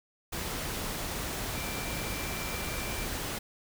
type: tone in noise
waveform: sine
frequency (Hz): 2353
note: D7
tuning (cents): +3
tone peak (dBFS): -42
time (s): 1.55-3.06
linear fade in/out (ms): 10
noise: pink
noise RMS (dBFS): -35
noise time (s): 0.32-3.39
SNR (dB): -10
effects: none